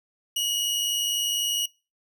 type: tone pair together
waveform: sawtooth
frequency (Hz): 2884 / 2984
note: F#7 / F#7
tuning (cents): -45 / +14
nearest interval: minor second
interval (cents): 59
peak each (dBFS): -21 / -29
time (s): 0.36-1.66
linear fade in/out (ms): 5
effects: noise-tail reverb RT60 0.3 s tail -23 dB re dry